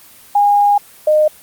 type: tone pair in turn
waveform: sine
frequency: 817 / 612.1 Hz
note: G#5 / D#5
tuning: -29 / -28 cents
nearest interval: perfect fourth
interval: 499 cents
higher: first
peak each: -8 dBFS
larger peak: neither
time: 0.35-0.78 / 1.07-1.28 s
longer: first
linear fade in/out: 5 ms
effects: white hiss -42 dBFS RMS until 1.42 s + Opus 24 kbps